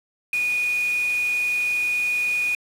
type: tone in noise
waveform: sine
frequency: 2463 Hz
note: D#7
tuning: 18 cents flat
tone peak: -20 dBFS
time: 0.33-2.55 s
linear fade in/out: 2 ms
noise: white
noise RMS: -37 dBFS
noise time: 0.33-2.55 s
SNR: +14 dB
effects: low-pass 12000 Hz 12 dB/octave